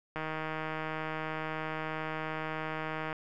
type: click train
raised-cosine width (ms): 0.5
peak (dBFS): -21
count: 467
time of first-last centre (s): 0.16-3.128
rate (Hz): 157
effects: none